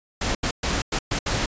pink noise bursts at uneven times, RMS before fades -24 dBFS, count 6, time 0.21-0.35 / 0.43-0.51 / 0.63-0.82 / 0.92-0.99 / 1.11-1.19 / 1.26-1.46 s, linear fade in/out 5 ms, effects resampled to 16000 Hz

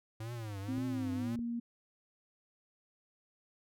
square tone with vibrato, 108.2 Hz, A2, 29 cents flat, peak -40 dBFS, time 0.2-1.36 s, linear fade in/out 5 ms, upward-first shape triangle, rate 1.9 Hz, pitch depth 210 cents each way
sine tone with pitch glide, 259.8 to 235.5 Hz, C4 to A#3, -12 to +18 cents, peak -34 dBFS, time 0.68-1.6 s, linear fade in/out 10 ms, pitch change -170 cents, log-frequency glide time 1.14-1.31 s
clicks, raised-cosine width 3 ms, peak -34 / -34 dBFS, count 2, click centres 0.781 / 1.391 s
effects none

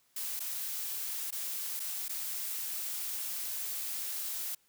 blue noise with dropouts, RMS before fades -37 dBFS, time 0.16-4.55 s, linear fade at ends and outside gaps 5 ms, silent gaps 0.395-0.402 / 1.307-1.324 / 1.796-1.8 / 2.083-2.093 s, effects white hiss -70 dBFS RMS until 4.68 s

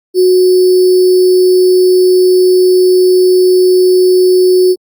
sine tone with sample-and-hold, 367.1 Hz, F#4, 14 cents flat, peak -4 dBFS, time 0.14-4.76 s, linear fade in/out 50 ms, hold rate 4900 Hz, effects Opus 48 kbps

